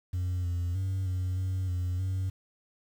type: tone with pitch steps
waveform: sine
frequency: 90.5 / 87.4 / 95.3 / 91.9 / 93.7 / 89.8 / 94.4 Hz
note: F#2 / F2 / G2 / F#2 / F#2 / F2 / F#2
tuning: -38 / +2 / -48 / -11 / +22 / +49 / +35 cents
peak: -25 dBFS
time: 0.13-2.3 s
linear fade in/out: 10 ms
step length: 310 ms
effects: tanh soft clip ceiling -27 dBFS + 9-bit